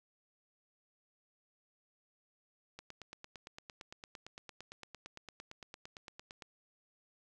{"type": "click train", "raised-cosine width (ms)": 0.2, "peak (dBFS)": -30, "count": 33, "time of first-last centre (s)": [2.79, 6.422], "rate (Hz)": 8.81, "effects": []}